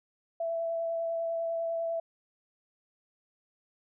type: tone with vibrato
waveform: sine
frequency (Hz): 665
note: E5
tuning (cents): +15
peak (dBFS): -29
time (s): 0.4-2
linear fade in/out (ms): 5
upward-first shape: sine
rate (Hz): 10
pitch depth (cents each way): 11
effects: none